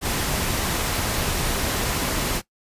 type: noise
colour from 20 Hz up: pink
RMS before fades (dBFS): -24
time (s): 0.01-2.42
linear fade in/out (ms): 50
effects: noise-tail reverb RT60 0.1 s tail -18 dB re dry + resampled to 32000 Hz